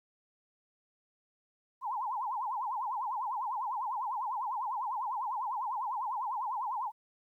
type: tone with vibrato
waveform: sine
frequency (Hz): 932.3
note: A#5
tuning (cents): 0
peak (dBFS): -32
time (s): 1.81-6.92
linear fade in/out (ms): 50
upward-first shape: triangle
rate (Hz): 10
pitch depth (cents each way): 280
effects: 12-bit